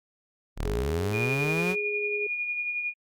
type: linear sweep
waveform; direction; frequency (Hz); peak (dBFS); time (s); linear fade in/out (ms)
sawtooth; up; 30.87 to 190; -23; 0.56-1.76; 50
type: tone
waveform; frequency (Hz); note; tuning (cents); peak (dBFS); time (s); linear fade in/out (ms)
sine; 415.3; G#4; 0; -30; 0.64-2.27; 5
type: tone with tremolo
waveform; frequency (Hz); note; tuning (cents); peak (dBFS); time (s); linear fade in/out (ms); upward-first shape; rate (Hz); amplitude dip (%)
sine; 2438; D#7; -36; -26; 1.12-2.94; 50; sine; 11; 40
effects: Opus 48 kbps